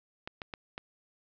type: clicks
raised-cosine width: 0.3 ms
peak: -22 dBFS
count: 4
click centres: 0.275 / 0.418 / 0.538 / 0.779 s
effects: low-pass 5000 Hz 12 dB/octave